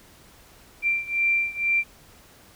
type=beating tone pair; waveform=sine; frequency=2359 / 2361.1 Hz; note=D7 / D7; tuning=+7 / +9 cents; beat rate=2.1 Hz; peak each=-23 / -25 dBFS; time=0.82-1.84 s; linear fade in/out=50 ms; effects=pink hiss -52 dBFS RMS until 2.55 s